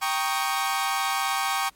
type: chord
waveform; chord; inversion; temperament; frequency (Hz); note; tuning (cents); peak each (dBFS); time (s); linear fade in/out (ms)
sawtooth; Eb dominant seventh; first; equal; 784 / 932.3 / 1108.7 / 1244.5; G5 / Bb5 / Db6 / Eb6; 0 / 0 / 0 / 0; -24 / -28 / -24 / -28; 0.01-1.7; 20
effects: pink hiss -60 dBFS RMS until 1.75 s + MP3 64 kbps